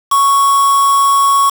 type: tone with quantisation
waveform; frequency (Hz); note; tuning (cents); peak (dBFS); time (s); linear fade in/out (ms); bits
triangle; 1108.7; C#6; 0; -6; 0.11-1.5; 10; 3
effects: none